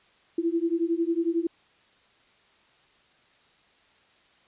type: beating tone pair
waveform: sine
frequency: 329.6 / 340.6 Hz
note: E4 / F4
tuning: 0 / -43 cents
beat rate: 11 Hz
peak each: -26 dBFS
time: 0.38-1.47 s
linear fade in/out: 5 ms
effects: white hiss -61 dBFS RMS until 4.47 s + resampled to 8000 Hz